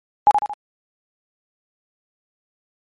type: tone with echo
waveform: sine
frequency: 830.6 Hz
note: G#5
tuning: in tune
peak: -7 dBFS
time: 0.27-0.31 s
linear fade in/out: 0 ms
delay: 75 ms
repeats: 3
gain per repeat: -6 dB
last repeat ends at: 0.535 s
effects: MP3 48 kbps